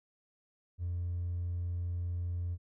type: tone with hard clipping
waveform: sine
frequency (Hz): 87.5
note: F2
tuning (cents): +4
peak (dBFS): -33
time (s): 0.78-2.58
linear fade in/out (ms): 50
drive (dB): 1
effects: none